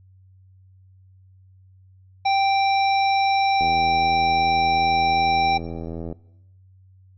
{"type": "harmonic tone", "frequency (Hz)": 784, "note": "G5", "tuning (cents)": 0, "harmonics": [1, 3, 5, 7], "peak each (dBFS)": [-17, -27, -31, -34], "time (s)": [2.25, 5.58], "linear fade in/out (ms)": 10}
{"type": "click train", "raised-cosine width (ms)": 2, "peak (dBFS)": -19, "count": 209, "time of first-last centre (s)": [3.61, 6.125], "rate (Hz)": 82.7}
{"effects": ["noise-tail reverb RT60 0.9 s tail -20 dB re dry", "added 94 Hz sine -49 dBFS peak until 7.17 s"]}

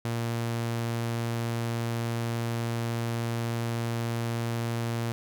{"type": "tone", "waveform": "sawtooth", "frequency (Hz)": 116.54, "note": "A#2", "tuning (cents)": 0, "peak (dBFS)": -24, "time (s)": [0.05, 5.12], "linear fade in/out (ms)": 0, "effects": []}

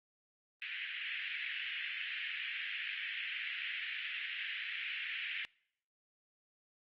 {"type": "band-pass noise", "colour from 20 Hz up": "white", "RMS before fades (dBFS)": -41, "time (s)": [0.62, 5.45], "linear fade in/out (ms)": 0, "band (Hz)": [1700, 3000], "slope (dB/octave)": 48, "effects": ["noise-tail reverb RT60 0.7 s tail -26 dB re dry", "Opus 24 kbps"]}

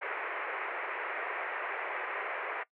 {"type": "band-pass noise", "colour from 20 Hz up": "white", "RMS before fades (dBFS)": -37, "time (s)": [0.01, 2.64], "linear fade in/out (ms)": 20, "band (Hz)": [380, 2300], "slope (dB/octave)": 48, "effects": ["noise-tail reverb RT60 0.1 s tail -20 dB re dry"]}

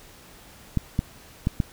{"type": "clicks", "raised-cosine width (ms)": 5, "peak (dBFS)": -9, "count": 4, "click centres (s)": [0.773, 0.991, 1.471, 1.602], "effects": ["pink hiss -49 dBFS RMS until 1.72 s"]}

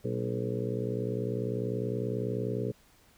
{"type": "harmonic tone with a mistuned harmonic", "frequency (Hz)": 60.1, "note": "B1", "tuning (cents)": -46, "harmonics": [2, 3, 4, 5, 6, 7, 8, 9], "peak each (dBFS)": [-34, -38, -41, -40, -43, -35, -38, -43], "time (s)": [0.04, 2.72], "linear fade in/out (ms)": 10, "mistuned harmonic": 3, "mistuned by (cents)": 100, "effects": ["pink hiss -62 dBFS RMS until 3.17 s"]}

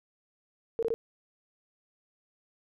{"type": "tone bursts", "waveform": "sine", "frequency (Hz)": 456.4, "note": "A#4", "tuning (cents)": -37, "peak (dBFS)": -26, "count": 3, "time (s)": [0.79, 0.94], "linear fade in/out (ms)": 0, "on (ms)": 36, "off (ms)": 21, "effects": []}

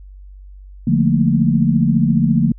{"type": "chord", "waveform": "sine", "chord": "Bb major seventh", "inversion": "first", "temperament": "just", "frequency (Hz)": [145.68, 174.81, 218.5, 233.1], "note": ["D3", "F3", "A3", "Bb3"], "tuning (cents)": [-14, 2, -12, 0], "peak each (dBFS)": -17, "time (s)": [0.87, 2.52], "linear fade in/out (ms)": 5, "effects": ["added 48 Hz sine -35 dBFS peak until 2.58 s"]}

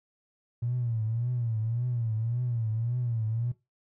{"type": "tone with vibrato", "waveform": "triangle", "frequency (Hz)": 116.54, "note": "A#2", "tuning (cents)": 0, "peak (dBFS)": -23, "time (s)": [0.62, 3.52], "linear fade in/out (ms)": 10, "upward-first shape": "triangle", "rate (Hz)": 1.8, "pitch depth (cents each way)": 130, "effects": ["noise-tail reverb RT60 0.2 s tail -19 dB re dry", "tanh soft clip ceiling -24 dBFS"]}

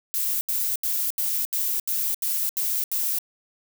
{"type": "noise bursts", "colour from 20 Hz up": "violet", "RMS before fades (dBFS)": -25, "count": 9, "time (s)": [0.14, 3.186], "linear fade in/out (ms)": 0, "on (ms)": 270, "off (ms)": 77, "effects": []}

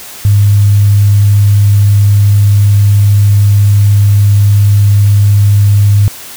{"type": "tone", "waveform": "sine", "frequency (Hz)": 101.9, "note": "G#2", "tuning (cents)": -32, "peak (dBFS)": -3, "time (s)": [0.25, 6.08], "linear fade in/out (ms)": 0, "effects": ["white hiss -28 dBFS RMS until 6.36 s"]}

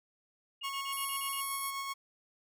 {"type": "tone bursts", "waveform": "sine", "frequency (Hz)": 2842, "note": "F7", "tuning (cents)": 30, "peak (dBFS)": -40, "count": 7, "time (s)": [0.61, 1.409], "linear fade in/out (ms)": 10, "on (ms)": 85, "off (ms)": 34}
{"type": "tone with tremolo", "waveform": "sawtooth", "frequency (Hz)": 1098, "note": "C#6", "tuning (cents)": -17, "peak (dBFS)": -31, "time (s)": [0.63, 1.94], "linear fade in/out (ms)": 20, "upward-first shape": "sine", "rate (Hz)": 8, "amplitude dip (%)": 30}
{"type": "band-pass noise", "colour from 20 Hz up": "pink", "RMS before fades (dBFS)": -41, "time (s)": [0.92, 1.71], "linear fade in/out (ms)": 10, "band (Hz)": [10000, 12000], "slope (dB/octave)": 96}
{"effects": []}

